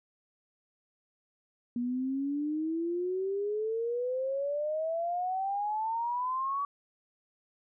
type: exponential sweep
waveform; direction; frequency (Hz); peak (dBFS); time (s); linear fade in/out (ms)
sine; up; 238.3 to 1143; -29; 1.76-6.65; 2
effects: none